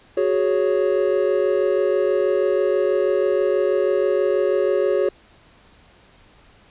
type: chord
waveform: triangle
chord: F# suspended second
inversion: none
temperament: just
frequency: 370 / 416.2 / 555 Hz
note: F#4 / G#4 / C#5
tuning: 0 / +4 / +2 cents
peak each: -19 dBFS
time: 0.17-5.09 s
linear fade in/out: 5 ms
effects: pink hiss -52 dBFS RMS until 6.7 s + resampled to 8000 Hz

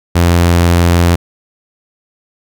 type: tone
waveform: sawtooth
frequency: 86.2 Hz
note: F2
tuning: 22 cents flat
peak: -3 dBFS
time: 0.15-1.16 s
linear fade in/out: 10 ms
effects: none

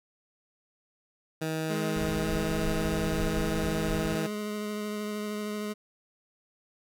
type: tone with pitch glide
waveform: 15% pulse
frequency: 158.9 to 160.56 Hz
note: D#3 to E3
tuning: +37 to -45 cents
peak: -23 dBFS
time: 1.41-4.27 s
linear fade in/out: 10 ms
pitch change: +18 cents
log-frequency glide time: 2.16-2.25 s
type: tone with vibrato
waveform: 25% pulse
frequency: 210 Hz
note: G#3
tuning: 19 cents sharp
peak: -28 dBFS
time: 1.69-5.74 s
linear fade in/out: 20 ms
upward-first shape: triangle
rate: 13 Hz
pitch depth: 16 cents each way
type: noise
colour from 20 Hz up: brown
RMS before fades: -35 dBFS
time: 1.96-4.18 s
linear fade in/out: 10 ms
effects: none

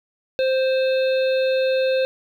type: harmonic tone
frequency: 523.3 Hz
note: C5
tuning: in tune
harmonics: 1 / 3 / 5 / 7 / 8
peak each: -17 / -32 / -31 / -34 / -36 dBFS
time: 0.39-2.05 s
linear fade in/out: 0 ms
effects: 9-bit

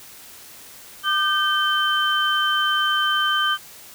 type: tone cluster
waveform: sine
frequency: 1202 / 1553 / 3089 Hz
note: D6 / G6 / G7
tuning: +40 / -17 / -26 cents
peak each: -22 dBFS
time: 1.03-3.58 s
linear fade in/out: 50 ms
effects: white hiss -43 dBFS RMS until 3.94 s

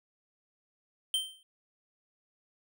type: tone with exponential decay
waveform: square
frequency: 3123 Hz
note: G7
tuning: 7 cents flat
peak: -25 dBFS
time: 1.14-1.43 s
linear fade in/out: 1 ms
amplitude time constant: 63 ms
effects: none

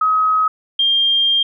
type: tone pair in turn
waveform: sine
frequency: 1270 / 3200 Hz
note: D#6 / G7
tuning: +35 / +35 cents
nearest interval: octave + major third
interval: 1600 cents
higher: second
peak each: -12 dBFS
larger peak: neither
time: 0.01-0.48 / 0.79-1.43 s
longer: second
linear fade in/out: 5 ms
effects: none

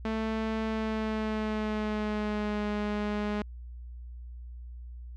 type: tone with pitch glide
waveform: sawtooth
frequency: 220.8 to 208.4 Hz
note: A3 to G#3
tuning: +6 to +6 cents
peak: -25 dBFS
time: 0.05-3.42 s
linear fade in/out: 2 ms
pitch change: -100 cents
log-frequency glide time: 0.65-2.66 s
effects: added 60 Hz sine -40 dBFS peak until 5.16 s + low-pass 3000 Hz 12 dB/octave

